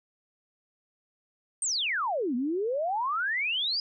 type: exponential two-way sweep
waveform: sine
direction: down then up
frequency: 8920 to 233.1 to 5010 Hz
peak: -26 dBFS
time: 1.62-3.8 s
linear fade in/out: 2 ms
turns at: 2.35 s
effects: none